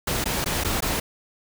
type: noise with dropouts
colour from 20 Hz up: pink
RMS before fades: -25 dBFS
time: 0.07-1 s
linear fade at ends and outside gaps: 5 ms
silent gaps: 0.242-0.256 / 0.444-0.459 / 0.638-0.646 / 0.806-0.822 s
effects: none